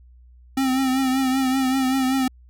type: tone with vibrato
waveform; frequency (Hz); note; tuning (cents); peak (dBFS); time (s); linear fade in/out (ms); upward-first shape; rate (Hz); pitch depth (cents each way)
square; 262.8; C4; +8; -19; 0.57-2.28; 5; triangle; 5.2; 52
effects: added 61 Hz sine -46 dBFS peak until 2.49 s